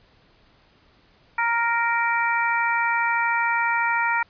harmonic tone, 466.2 Hz, A#4, in tune, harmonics 2 / 3 / 4 / 5, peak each -23 / -25 / -26 / -27 dBFS, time 1.38-4.23 s, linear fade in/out 5 ms, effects pink hiss -58 dBFS RMS until 4.29 s + resampled to 11025 Hz

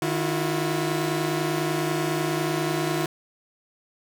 sawtooth tone cluster, 153.3 / 330.6 / 360.7 Hz, D#3 / E4 / F#4, -25 / +5 / -44 cents, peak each -24 dBFS, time 0.02-3.06 s, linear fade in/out 2 ms, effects none

